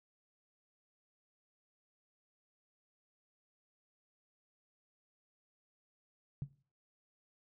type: tone with exponential decay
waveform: sine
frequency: 140 Hz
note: C#3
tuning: 18 cents sharp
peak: -32 dBFS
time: 6.42-6.53 s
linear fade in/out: 0 ms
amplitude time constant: 22 ms
effects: noise-tail reverb RT60 0.4 s tail -17 dB re dry